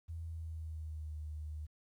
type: tone with pitch glide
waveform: sine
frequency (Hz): 82.41 to 76.45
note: E2 to D#2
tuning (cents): 0 to -30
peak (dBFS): -40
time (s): 0.08-1.67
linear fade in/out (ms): 20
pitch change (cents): -130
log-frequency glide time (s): 0.22-1.16
effects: 12-bit